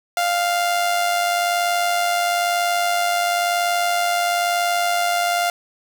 sawtooth tone with amplitude modulation, 698.5 Hz, F5, in tune, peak -12 dBFS, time 0.17-5.5 s, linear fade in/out 2 ms, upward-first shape sine, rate 101 Hz, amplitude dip 40%, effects none

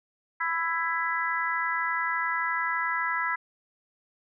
harmonic tone, 331.7 Hz, E4, 11 cents sharp, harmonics 3 / 4 / 5 / 6, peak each -31 / -31 / -31 / -31 dBFS, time 0.4-3.36 s, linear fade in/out 10 ms, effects none

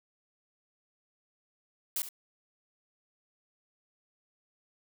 blue noise with echo, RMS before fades -32 dBFS, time 1.96-2.02 s, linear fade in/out 2 ms, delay 69 ms, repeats 1, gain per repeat -11 dB, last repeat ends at 2.089 s, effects none

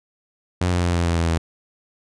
sawtooth tone with pitch steps, 89.6 / 88.37 / 87.15 / 85.95 / 84.77 / 83.6 / 82.45 Hz, F2 / F2 / F2 / F2 / E2 / E2 / E2, +45 / +21 / -3 / -27 / +49 / +25 / +1 cents, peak -14 dBFS, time 0.61-1.38 s, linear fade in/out 5 ms, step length 110 ms, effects resampled to 22050 Hz

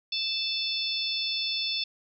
harmonic tone, 880 Hz, A5, in tune, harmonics 3 / 4 / 5 / 6, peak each -35 / -31 / -33 / -33 dBFS, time 0.12-1.84 s, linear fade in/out 5 ms, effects none

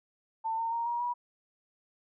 sine tone with pitch steps, 895 / 912.8 / 930.9 / 949.3 / 968.1 Hz, A5 / A#5 / A#5 / A#5 / B5, +29 / -37 / -3 / +31 / -35 cents, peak -29 dBFS, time 0.44-1.14 s, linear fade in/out 20 ms, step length 140 ms, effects none

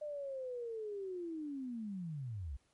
sine linear sweep, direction down, 606 to 59.7 Hz, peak -39 dBFS, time 0.01-2.57 s, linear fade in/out 10 ms, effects pink hiss -75 dBFS RMS until 2.73 s + MP3 48 kbps

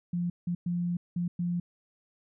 sine tone bursts at uneven times, 174.61 Hz, F3, in tune, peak -27 dBFS, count 5, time 0.13-0.3 / 0.47-0.55 / 0.66-0.97 / 1.16-1.28 / 1.39-1.6 s, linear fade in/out 5 ms, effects none

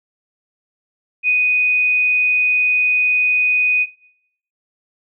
sine tone, 2489 Hz, D#7, in tune, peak -12 dBFS, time 1.23-3.87 s, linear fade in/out 50 ms, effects noise-tail reverb RT60 0.7 s tail -18 dB re dry

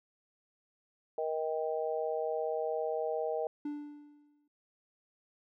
harmonic tone, 157.4 Hz, D#3, 20 cents sharp, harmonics 3 / 4 / 5, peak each -34 / -35 / -39 dBFS, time 1.18-3.47 s, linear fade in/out 2 ms
triangle tone with exponential decay, 293.7 Hz, D4, in tune, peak -31 dBFS, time 3.65-4.48 s, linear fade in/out 5 ms, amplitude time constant 180 ms
effects none

